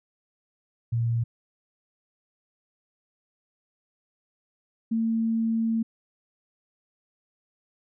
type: tone pair in turn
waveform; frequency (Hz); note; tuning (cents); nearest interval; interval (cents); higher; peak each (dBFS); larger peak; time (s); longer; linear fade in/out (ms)
sine; 116.54 / 225.9; A#2 / A3; 0 / +46; major seventh; 1146; second; -22; neither; 0.92-1.24 / 4.91-5.83; second; 10
effects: none